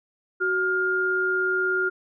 sine tone pair together, 372.8 / 1410.5 Hz, F#4 / F6, +13 / +17 cents, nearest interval octave + major seventh, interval 2304 cents, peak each -26 / -22 dBFS, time 0.4-1.9 s, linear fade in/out 20 ms, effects none

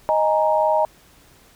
sine chord, D# suspended fourth, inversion none, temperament just, 622.3 / 829.7 / 933.4 Hz, D#5 / G#5 / A#5, 0 / -2 / +2 cents, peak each -18 / -22 / -20 dBFS, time 0.09-0.85 s, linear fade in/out 0 ms, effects pink hiss -52 dBFS RMS until 1.55 s

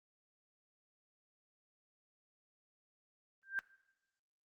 sine tone with exponential growth, 1579 Hz, G6, 12 cents sharp, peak -29 dBFS, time 3.43-3.59 s, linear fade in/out 0 ms, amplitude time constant 34 ms, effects noise-tail reverb RT60 0.9 s tail -21 dB re dry + Opus 24 kbps

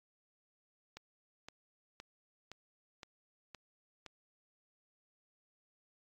click train, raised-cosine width 0.2 ms, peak -30 dBFS, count 7, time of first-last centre 0.97-4.063 s, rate 1.94 Hz, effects AAC 32 kbps

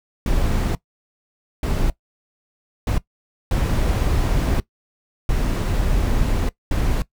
brown noise bursts at uneven times, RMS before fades -19 dBFS, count 6, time 0.26-0.75 / 1.63-1.9 / 2.87-2.98 / 3.51-4.6 / 5.29-6.49 / 6.71-7.02 s, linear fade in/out 2 ms, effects noise-tail reverb RT60 0.1 s tail -19 dB re dry

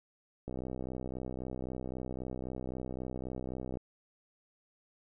click train, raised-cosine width 2 ms, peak -26 dBFS, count 211, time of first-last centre 0.48-3.772 s, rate 63.8 Hz, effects none

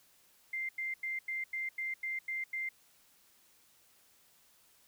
sine tone bursts, 2093 Hz, C7, in tune, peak -34 dBFS, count 9, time 0.53-2.69 s, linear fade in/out 5 ms, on 160 ms, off 90 ms, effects white hiss -66 dBFS RMS until 4.87 s

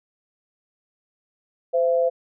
sine tone pair together, 514.7 / 673 Hz, C5 / E5, -29 / +36 cents, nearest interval perfect fourth, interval 465 cents, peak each -18 / -23 dBFS, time 1.73-2.1 s, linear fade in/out 20 ms, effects none

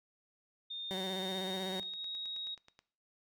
sine tone with pitch glide, 3645 to 3782 Hz, A#7 to A#7, -40 to +24 cents, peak -39 dBFS, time 0.7-2.55 s, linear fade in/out 10 ms, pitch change +64 cents, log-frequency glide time 1.09-2.09 s
15% pulse tone with vibrato, 188.5 Hz, F#3, 32 cents sharp, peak -31 dBFS, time 0.91-1.8 s, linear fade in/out 0 ms, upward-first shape square, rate 16 Hz, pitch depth 31 cents each way
click train, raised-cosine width 0.2 ms, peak -38 dBFS, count 13, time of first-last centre 1.51-2.791 s, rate 9.37 Hz
effects noise-tail reverb RT60 0.5 s tail -18 dB re dry

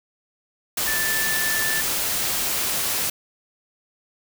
sine tone in noise, 1760 Hz, A6, in tune, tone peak -24 dBFS, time 0.87-1.81 s, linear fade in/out 5 ms, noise white, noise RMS -24 dBFS, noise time 0.77-3.1 s, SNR -3 dB, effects none

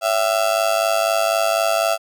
35% pulse tone with amplitude modulation, 668 Hz, E5, 23 cents sharp, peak -11 dBFS, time 0.01-1.98 s, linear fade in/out 50 ms, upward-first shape sine, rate 104 Hz, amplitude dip 80%, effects none

